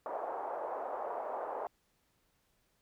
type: band-pass noise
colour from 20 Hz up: pink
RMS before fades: -39 dBFS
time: 0.06-1.67 s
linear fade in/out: 0 ms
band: 540 to 940 Hz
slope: 24 dB/octave
effects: pink hiss -75 dBFS RMS until 2.81 s